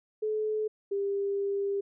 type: tone pair in turn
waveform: sine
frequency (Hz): 430 / 398.7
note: A4 / G4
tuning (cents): -40 / +29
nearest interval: minor second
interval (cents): 131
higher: first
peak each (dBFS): -27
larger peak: neither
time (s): 0.22-0.68 / 0.91-1.81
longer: second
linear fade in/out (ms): 10
effects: none